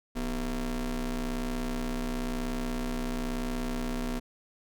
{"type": "ring-modulated tone", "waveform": "40% pulse", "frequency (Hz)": 137.5, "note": "C#3", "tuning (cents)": -14, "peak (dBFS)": -26, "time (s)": [0.15, 4.2], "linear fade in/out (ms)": 20, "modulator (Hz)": 107, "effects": []}